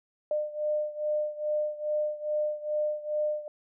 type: beating tone pair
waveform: sine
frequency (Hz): 602 / 604.4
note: D5 / D5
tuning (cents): +43 / +50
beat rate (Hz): 2.4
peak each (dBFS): -29 / -32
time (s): 0.31-3.48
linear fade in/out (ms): 2
effects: none